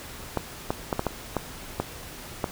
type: clicks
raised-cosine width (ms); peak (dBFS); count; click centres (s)
1; -10; 8; 0.373 / 0.705 / 0.928 / 0.994 / 1.067 / 1.367 / 1.8 / 2.442
effects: pink hiss -41 dBFS RMS until 2.51 s